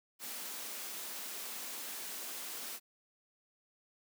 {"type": "high-pass noise", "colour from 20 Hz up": "white", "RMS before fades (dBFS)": -43, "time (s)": [0.19, 2.8], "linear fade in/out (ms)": 50, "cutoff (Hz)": 190, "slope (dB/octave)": 96, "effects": []}